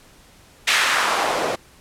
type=noise with band-pass filter sweep; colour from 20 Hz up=white; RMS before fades=-20 dBFS; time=0.67-1.56 s; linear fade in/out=10 ms; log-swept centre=2200 to 450 Hz; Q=1.4; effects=pink hiss -50 dBFS RMS until 1.8 s + low-pass 12000 Hz 12 dB/octave